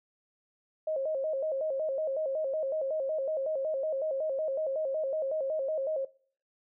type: tone with vibrato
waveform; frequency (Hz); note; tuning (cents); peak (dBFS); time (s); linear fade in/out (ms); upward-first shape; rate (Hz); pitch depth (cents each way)
sine; 581; D5; -19; -28; 0.87-6.05; 5; square; 5.4; 130
effects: noise-tail reverb RT60 0.5 s tail -22 dB re dry